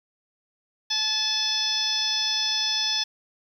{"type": "harmonic tone with a mistuned harmonic", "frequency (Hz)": 866, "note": "A5", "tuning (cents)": -28, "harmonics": [1, 2, 3, 4, 5, 6, 7], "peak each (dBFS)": [-38, -36, -36, -26, -34, -26, -35], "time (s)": [0.9, 3.04], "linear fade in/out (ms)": 10, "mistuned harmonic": 7, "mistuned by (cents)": -48, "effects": ["9-bit"]}